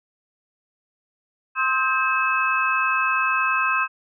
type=tone cluster; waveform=sine; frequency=1052 / 1281 / 1582 / 2588 Hz; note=C6 / E6 / G6 / E7; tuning=+9 / -50 / +15 / -32 cents; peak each=-24 dBFS; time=1.55-3.88 s; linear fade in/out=50 ms; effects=none